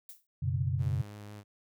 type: noise with exponential decay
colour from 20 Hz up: violet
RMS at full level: -43 dBFS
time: 0.09-0.27 s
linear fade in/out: 2 ms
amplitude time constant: 37 ms
type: chord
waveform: sine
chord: F# suspended fourth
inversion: none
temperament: just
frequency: 92.5 / 123.33 / 138.75 Hz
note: F#2 / B2 / C#3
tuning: 0 / -2 / +2 cents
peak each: -32 dBFS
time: 0.42-1.02 s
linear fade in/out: 10 ms
type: tone with vibrato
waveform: sawtooth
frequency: 103.83 Hz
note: G#2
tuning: in tune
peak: -40 dBFS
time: 0.78-1.44 s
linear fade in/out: 50 ms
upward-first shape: sine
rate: 5.9 Hz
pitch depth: 15 cents each way
effects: none